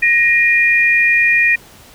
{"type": "tone pair together", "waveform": "sine", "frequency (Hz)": [1874, 2426], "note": ["A#6", "D#7"], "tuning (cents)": [9, -44], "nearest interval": "major third", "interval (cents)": 447, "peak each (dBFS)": -12, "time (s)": [0.02, 1.56], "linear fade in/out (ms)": 10, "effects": ["pink hiss -42 dBFS RMS until 1.94 s"]}